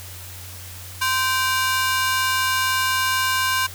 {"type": "ring-modulated tone", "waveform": "sawtooth", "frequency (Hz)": 1298, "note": "E6", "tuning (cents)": -27, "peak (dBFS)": -12, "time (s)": [1.01, 3.67], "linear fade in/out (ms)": 10, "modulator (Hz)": 261, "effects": ["added 91 Hz sine -38 dBFS peak until 3.74 s", "white hiss -39 dBFS RMS until 3.74 s"]}